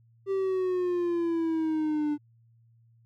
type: exponential sweep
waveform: triangle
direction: down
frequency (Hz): 392 to 293.7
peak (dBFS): -23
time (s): 0.26-2.18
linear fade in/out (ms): 50
effects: added 115 Hz sine -58 dBFS peak until 3.05 s